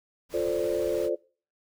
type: noise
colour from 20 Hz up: pink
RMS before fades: -44 dBFS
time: 0.29-1.1 s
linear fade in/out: 50 ms
type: chord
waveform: sine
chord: D minor seventh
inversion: first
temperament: equal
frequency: 349.2 / 440 / 523.3 / 587.3 Hz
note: F4 / A4 / C5 / D5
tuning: 0 / 0 / 0 / 0 cents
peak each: -30 dBFS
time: 0.33-1.16 s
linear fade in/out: 20 ms
effects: noise-tail reverb RT60 0.4 s tail -23 dB re dry